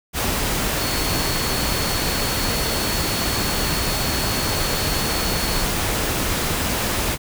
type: tone in noise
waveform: sine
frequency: 4387 Hz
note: C#8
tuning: 19 cents flat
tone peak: -29 dBFS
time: 0.77-5.66 s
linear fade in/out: 50 ms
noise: pink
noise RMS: -22 dBFS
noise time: 0.13-7.18 s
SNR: -10 dB
effects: none